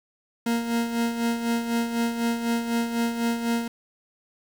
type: tone with tremolo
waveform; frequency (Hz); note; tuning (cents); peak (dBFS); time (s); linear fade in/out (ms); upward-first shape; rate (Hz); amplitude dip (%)
40% pulse; 233.1; A#3; 0; -20; 0.46-3.68; 5; sine; 4; 60
effects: 8-bit